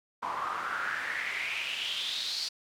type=noise with band-pass filter sweep; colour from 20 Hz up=pink; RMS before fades=-34 dBFS; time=0.22-2.49 s; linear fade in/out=10 ms; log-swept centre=980 to 4700 Hz; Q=5.9; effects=none